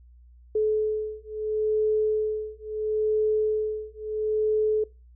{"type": "beating tone pair", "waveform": "sine", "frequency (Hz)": [429.7, 430.44], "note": ["A4", "A4"], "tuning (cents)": [-41, -38], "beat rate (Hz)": 0.74, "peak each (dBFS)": -26, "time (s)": [0.55, 4.84], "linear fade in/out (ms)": 5, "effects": ["noise-tail reverb RT60 0.3 s tail -23 dB re dry", "added 60 Hz sine -49 dBFS peak until 5.15 s"]}